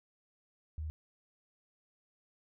sine tone, 77.6 Hz, D#2, 4 cents flat, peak -36 dBFS, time 0.78-0.9 s, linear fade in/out 0 ms, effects none

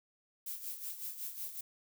violet noise with tremolo, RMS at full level -40 dBFS, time 0.46-1.61 s, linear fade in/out 5 ms, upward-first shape sine, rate 5.4 Hz, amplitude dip 65%, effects none

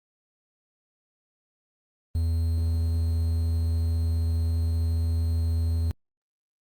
triangle tone with quantisation, 82.41 Hz, E2, in tune, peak -20 dBFS, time 2.15-5.91 s, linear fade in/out 0 ms, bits 8, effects Opus 32 kbps

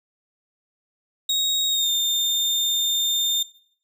35% pulse tone with pitch glide, 3766 to 3619 Hz, A#7 to A7, +17 to +48 cents, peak -18 dBFS, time 1.29-3.43 s, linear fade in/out 5 ms, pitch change -69 cents, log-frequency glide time 1.69-1.9 s, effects noise-tail reverb RT60 0.6 s tail -19 dB re dry

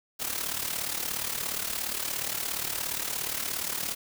white noise with amplitude modulation, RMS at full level -29 dBFS, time 0.19-3.95 s, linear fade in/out 20 ms, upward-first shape sine, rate 37.1 Hz, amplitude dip 70%, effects none

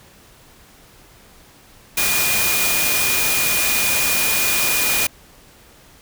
sine tone in noise, 2443 Hz, D#7, 32 cents flat, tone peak -22 dBFS, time 1.97-5.07 s, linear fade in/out 5 ms, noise white, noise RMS -19 dBFS, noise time 1.97-5.07 s, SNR -6 dB, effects pink hiss -48 dBFS RMS until 6.01 s

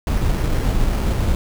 brown noise with sample-and-hold, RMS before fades -18 dBFS, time 0.07-1.35 s, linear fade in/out 2 ms, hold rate 3675 Hz, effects none

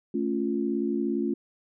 sine chord, A augmented, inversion none, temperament equal, 220 / 277.2 / 349.2 Hz, A3 / C#4 / E#4, 0 / 0 / 0 cents, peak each -29 dBFS, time 0.14-1.34 s, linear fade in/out 5 ms, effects none

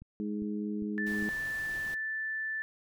click train, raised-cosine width 5 ms, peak -36 dBFS, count 4, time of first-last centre 0.02-1.225 s, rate 2.49 Hz
harmonic tone, 104.5 Hz, G#2, 11 cents sharp, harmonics 2 / 3 / 4, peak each -33 / -38 / -42 dBFS, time 0.2-1.29 s, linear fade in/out 0 ms
sine tone, 1760 Hz, A6, in tune, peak -32 dBFS, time 0.98-2.62 s, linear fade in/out 0 ms
pink noise, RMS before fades -48 dBFS, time 1.06-1.95 s, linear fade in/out 10 ms
effects none

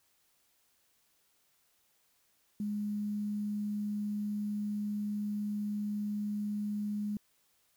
sine tone with quantisation, 207.7 Hz, G#3, in tune, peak -32 dBFS, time 2.6-7.17 s, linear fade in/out 2 ms, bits 10, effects white hiss -72 dBFS RMS until 7.76 s

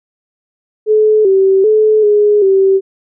sine tone with pitch steps, 429.8 / 385.2 / 431 / 416.3 / 386.4 Hz, A4 / G4 / A4 / G#4 / G4, -41 / -30 / -36 / +4 / -25 cents, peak -6 dBFS, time 0.86-2.81 s, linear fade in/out 50 ms, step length 390 ms, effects none

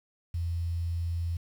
sine tone with quantisation, 85 Hz, F2, 46 cents flat, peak -28 dBFS, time 0.34-1.37 s, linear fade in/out 5 ms, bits 9, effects none

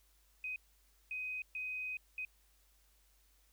sine tone bursts at uneven times, 2510 Hz, D#7, 15 cents sharp, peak -38 dBFS, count 4, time 0.44-0.56 / 1.11-1.42 / 1.55-1.97 / 2.18-2.25 s, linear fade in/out 2 ms, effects added 50 Hz sine -69 dBFS peak until 3.52 s + white hiss -72 dBFS RMS until 3.52 s

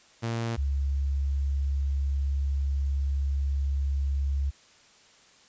sawtooth / sine tone pair in turn, 115.3 / 69.27 Hz, A#2 / C#2, -19 / -1 cents, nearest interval major sixth, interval 882 cents, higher first, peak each -24 / -24 dBFS, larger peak neither, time 0.22-0.57 / 0.57-4.51 s, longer second, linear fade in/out 20 ms, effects white hiss -57 dBFS RMS until 5.48 s + resampled to 16000 Hz

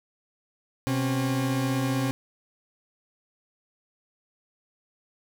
40% pulse tone pair together, 127.42 / 270 Hz, C3 / C#4, -45 / -45 cents, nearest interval octave + minor second, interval 1300 cents, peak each -26 dBFS, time 0.87-2.11 s, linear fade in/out 0 ms, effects none

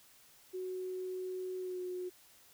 sine tone with pitch glide, 370 to 363 Hz, F#4 to F#4, 0 to -33 cents, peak -37 dBFS, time 0.53-2.1 s, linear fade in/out 20 ms, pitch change -33 cents, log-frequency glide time 1.59-1.81 s, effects white hiss -62 dBFS RMS until 2.53 s

